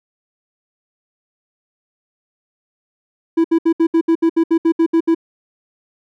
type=tone bursts; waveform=triangle; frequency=329.6 Hz; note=E4; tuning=in tune; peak=-8 dBFS; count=13; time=3.37-5.148 s; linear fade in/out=10 ms; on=74 ms; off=68 ms; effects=none

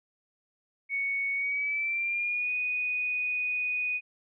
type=tone with pitch glide; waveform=sine; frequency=2223 to 2481 Hz; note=C#7 to D#7; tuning=+4 to -6 cents; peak=-27 dBFS; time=0.89-4.01 s; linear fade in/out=50 ms; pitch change=+190 cents; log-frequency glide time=1.34-2.53 s; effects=none

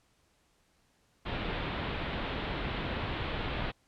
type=low-pass noise; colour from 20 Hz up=pink; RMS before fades=-35 dBFS; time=1.25-3.72 s; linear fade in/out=20 ms; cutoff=3800 Hz; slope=48 dB/octave; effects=pink hiss -70 dBFS RMS until 3.87 s + low-pass 10000 Hz 12 dB/octave

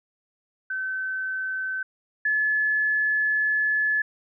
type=tone pair in turn; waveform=sine; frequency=1531 / 1718.5 Hz; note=G6 / A6; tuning=-41 / -41 cents; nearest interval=major second; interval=200 cents; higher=second; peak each=-26 / -20 dBFS; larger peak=second; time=0.7-1.83 / 2.25-4.02 s; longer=second; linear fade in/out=5 ms; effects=none

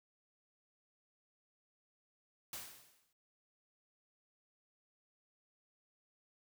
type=noise with exponential decay; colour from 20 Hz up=white; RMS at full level=-43 dBFS; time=2.53-3.13 s; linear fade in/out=2 ms; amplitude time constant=130 ms; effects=noise-tail reverb RT60 0.3 s tail -23 dB re dry

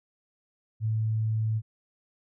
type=tone; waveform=sine; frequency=110 Hz; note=A2; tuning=in tune; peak=-24 dBFS; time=0.8-1.62 s; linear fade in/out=50 ms; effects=none

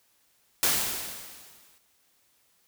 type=noise with exponential decay; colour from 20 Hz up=white; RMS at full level=-22 dBFS; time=0.63-1.78 s; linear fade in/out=0 ms; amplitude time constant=250 ms; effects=white hiss -67 dBFS RMS until 2.67 s

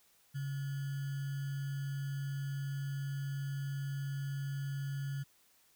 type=tone with sample-and-hold; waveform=sine; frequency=138.59 Hz; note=C#3; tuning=in tune; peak=-35 dBFS; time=0.34-5.24 s; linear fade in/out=20 ms; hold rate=1575 Hz; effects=white hiss -68 dBFS RMS until 5.75 s

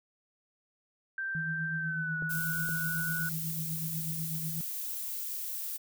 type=tone with pitch glide; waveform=sine; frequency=1568 to 1471.5 Hz; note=G6 to F#6; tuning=0 to -10 cents; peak=-32 dBFS; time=1.18-3.29 s; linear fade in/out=2 ms; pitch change=-110 cents; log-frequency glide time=1.76-2.16 s
type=tone with tremolo; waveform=sine; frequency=160 Hz; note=D#3; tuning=49 cents sharp; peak=-33 dBFS; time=1.35-4.61 s; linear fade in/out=0 ms; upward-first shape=sine; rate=8.1 Hz; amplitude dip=55%
type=clicks; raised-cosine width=2 ms; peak=-31 dBFS; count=2; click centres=2.223 / 2.691 s
type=noise; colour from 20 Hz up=violet; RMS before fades=-37 dBFS; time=2.29-5.78 s; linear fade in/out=20 ms
effects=none

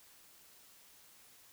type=silence; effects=white hiss -61 dBFS RMS until 1.52 s

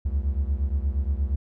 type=beating tone pair; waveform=triangle; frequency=66.8 / 75.3 Hz; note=C2 / D2; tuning=+36 / +44 cents; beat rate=8.5 Hz; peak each=-22 / -25 dBFS; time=0.05-1.36 s; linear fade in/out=10 ms; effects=none

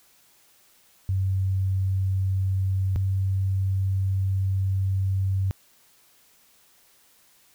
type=tone pair in turn; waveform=sine; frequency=95.4 / 96.01 Hz; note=G2 / G2; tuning=-47 / -35 cents; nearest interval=unison; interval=12 cents; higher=second; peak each=-21 dBFS; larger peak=neither; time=1.09-2.96 / 2.96-5.51 s; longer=second; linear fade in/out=0 ms; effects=white hiss -59 dBFS RMS until 7.54 s

